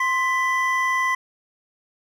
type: tone pair together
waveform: triangle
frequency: 1046.5 / 1987 Hz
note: C6 / B6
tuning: 0 / +10 cents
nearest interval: major seventh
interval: 1110 cents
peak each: -20 dBFS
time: 0-1.15 s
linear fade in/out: 5 ms
effects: none